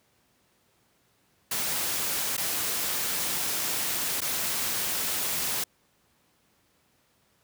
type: noise with dropouts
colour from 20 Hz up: white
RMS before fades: -29 dBFS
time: 1.51-5.64 s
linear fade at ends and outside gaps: 5 ms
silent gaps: 2.368-2.377 / 4.206-4.216 s
effects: pink hiss -67 dBFS RMS until 7.43 s + high-pass 80 Hz 12 dB/octave